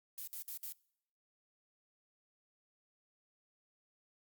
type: noise bursts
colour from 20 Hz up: violet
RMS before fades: -44 dBFS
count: 4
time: 0.18-0.723 s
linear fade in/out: 0 ms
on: 93 ms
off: 57 ms
effects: noise-tail reverb RT60 0.7 s tail -24 dB re dry + Opus 48 kbps